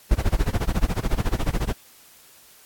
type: noise with tremolo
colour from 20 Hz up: brown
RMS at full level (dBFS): -18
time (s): 0.11-1.74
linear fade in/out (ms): 2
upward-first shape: sine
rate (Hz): 14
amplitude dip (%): 100
effects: white hiss -51 dBFS RMS until 2.65 s + AAC 64 kbps